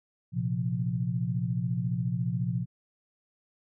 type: chord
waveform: sine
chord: Bb suspended second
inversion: none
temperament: equal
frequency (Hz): 116.54 / 130.81 / 174.61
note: Bb2 / C3 / F3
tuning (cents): 0 / 0 / 0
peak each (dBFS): -31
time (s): 0.32-2.66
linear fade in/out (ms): 50
effects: none